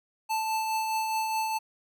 square tone with tremolo, 880 Hz, A5, in tune, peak -26 dBFS, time 0.29-1.59 s, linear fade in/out 20 ms, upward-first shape triangle, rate 4.8 Hz, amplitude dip 35%, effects none

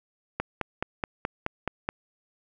click train, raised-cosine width 0.5 ms, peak -12 dBFS, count 8, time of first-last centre 0.4-1.889 s, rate 4.7 Hz, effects none

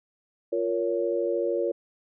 sine chord, Bb minor, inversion second, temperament just, 349.6 / 466.2 / 559.4 Hz, F4 / Bb4 / Db5, +2 / 0 / +16 cents, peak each -28 dBFS, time 0.52-1.72 s, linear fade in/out 10 ms, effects none

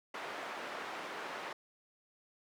white band-pass noise, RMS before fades -43 dBFS, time 0.14-1.53 s, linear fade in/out 5 ms, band 340 to 1600 Hz, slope 12 dB/octave, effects none

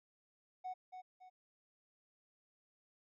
triangle tone with echo, 740 Hz, F#5, in tune, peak -37 dBFS, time 0.64-0.74 s, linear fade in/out 20 ms, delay 280 ms, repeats 2, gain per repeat -8 dB, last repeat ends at 1.3 s, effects tanh soft clip ceiling -37 dBFS + resampled to 16000 Hz

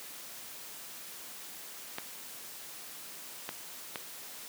clicks, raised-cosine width 0.3 ms, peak -19 dBFS, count 3, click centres 1.984 / 3.491 / 3.958 s, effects white hiss -46 dBFS RMS until 4.48 s + high-pass 150 Hz 12 dB/octave

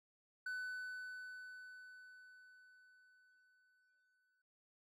triangle tone with exponential decay, 1500 Hz, F#6, 23 cents sharp, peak -38 dBFS, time 0.46-4.42 s, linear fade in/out 5 ms, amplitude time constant 860 ms, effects none

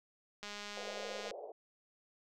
click train, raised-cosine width 0.2 ms, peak -28 dBFS, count 182, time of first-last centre 0.43-1.309 s, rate 206 Hz
pink band-pass noise, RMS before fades -46 dBFS, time 0.77-1.52 s, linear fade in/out 5 ms, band 440 to 700 Hz, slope 48 dB/octave
effects none

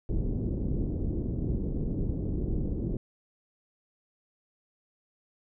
pink low-pass noise, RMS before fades -30 dBFS, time 0.09-2.97 s, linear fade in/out 2 ms, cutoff 370 Hz, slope 24 dB/octave, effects none

